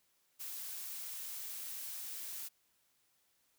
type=noise; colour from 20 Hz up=blue; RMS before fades=-44 dBFS; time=0.39-2.49 s; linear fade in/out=20 ms; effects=white hiss -75 dBFS RMS until 3.58 s